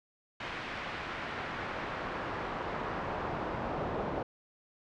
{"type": "noise with band-pass filter sweep", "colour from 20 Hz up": "brown", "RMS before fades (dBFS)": -37, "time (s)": [0.4, 4.23], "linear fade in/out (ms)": 5, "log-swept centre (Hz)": [2200, 710], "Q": 0.96, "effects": ["low-pass 5000 Hz 12 dB/octave"]}